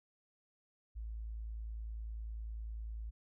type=tone; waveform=sine; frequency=55 Hz; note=A1; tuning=in tune; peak=-40 dBFS; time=0.95-3.11 s; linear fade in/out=20 ms; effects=none